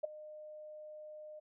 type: tone with ADSR envelope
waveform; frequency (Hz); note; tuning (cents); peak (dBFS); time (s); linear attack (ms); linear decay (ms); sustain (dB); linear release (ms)
sine; 610; D#5; -34; -29; 0.03-1.4; 14; 10; -18; 14
effects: none